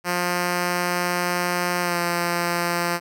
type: tone with pitch glide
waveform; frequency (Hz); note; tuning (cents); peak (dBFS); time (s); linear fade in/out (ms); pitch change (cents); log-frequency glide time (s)
5% pulse; 177 to 173.06; F3 to F3; +23 to -15; -10; 0.04-3; 50; -38; 1.81-1.98
effects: none